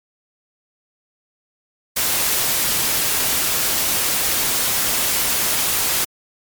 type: noise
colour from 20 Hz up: white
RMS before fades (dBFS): -19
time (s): 1.96-6.05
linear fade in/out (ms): 10
effects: MP3 96 kbps